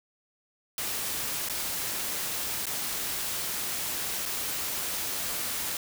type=noise with dropouts; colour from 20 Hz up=white; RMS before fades=-32 dBFS; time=0.78-5.77 s; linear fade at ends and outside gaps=1 ms; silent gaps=1.487-1.497 / 2.656-2.667 / 4.255-4.259 s; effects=none